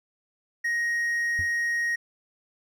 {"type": "tone", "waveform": "triangle", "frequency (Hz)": 1877, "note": "A#6", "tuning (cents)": 11, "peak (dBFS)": -22, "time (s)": [0.64, 1.96], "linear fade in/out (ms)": 10}
{"type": "tone with exponential decay", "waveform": "triangle", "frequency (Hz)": 86.4, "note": "F2", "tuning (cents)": -18, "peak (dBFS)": -25, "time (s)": [1.39, 1.51], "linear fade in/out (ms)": 0, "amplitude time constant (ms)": 26}
{"effects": []}